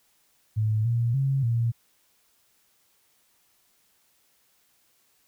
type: tone with pitch steps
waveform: sine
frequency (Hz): 108.4 / 117.6 / 136 / 116.7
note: A2 / A#2 / C#3 / A#2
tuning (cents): -25 / +16 / -33 / +2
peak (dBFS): -21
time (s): 0.56-1.72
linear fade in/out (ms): 20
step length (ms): 290
effects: white hiss -66 dBFS RMS until 5.27 s